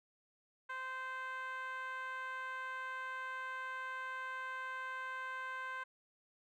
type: tone with band-pass filter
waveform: 10% pulse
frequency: 519 Hz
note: C5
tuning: 14 cents flat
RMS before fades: -43 dBFS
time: 0.69-5.84 s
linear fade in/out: 10 ms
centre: 1300 Hz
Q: 6.5
effects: none